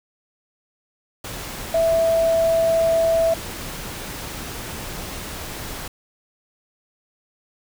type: tone in noise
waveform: sine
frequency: 659 Hz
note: E5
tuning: 1 cent flat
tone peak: -15 dBFS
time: 1.74-3.34 s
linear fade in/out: 5 ms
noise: pink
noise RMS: -32 dBFS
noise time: 1.24-5.88 s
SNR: +14 dB
effects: none